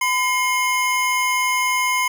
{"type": "tone pair together", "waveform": "square", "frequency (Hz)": [1009.5, 2139], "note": ["B5", "C7"], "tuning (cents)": [38, 38], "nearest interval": "octave + minor second", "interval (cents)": 1300, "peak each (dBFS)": -21, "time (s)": [0.01, 2.08], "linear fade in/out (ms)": 5, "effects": []}